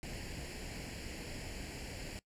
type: noise with comb filter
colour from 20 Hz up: pink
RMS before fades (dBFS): -44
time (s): 0.03-2.19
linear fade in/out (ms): 0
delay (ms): 0.41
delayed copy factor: +0.7
effects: noise-tail reverb RT60 0.1 s tail -21 dB re dry + low-pass 9000 Hz 12 dB/octave